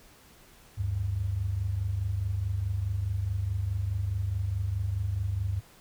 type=tone pair together; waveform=sine; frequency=75.05 / 99.8 Hz; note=D2 / G2; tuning=+38 / +32 cents; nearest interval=perfect fourth; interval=494 cents; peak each=-33 / -28 dBFS; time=0.77-5.61 s; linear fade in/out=20 ms; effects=pink hiss -56 dBFS RMS until 5.8 s